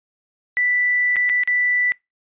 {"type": "tone with dropouts", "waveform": "sine", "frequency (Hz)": 1975.5, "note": "B6", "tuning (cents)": 0, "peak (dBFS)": -16, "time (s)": [0.57, 1.92], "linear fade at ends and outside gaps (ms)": 0, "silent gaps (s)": [[1.159, 1.166], [1.292, 1.297], [1.435, 1.475]], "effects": ["noise-tail reverb RT60 0.2 s tail -24 dB re dry", "resampled to 8000 Hz"]}